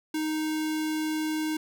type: tone with notch filter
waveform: square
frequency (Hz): 311.1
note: D#4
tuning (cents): 0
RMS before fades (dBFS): -29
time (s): 0.14-1.57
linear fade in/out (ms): 5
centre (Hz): 670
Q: 1.1
effects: none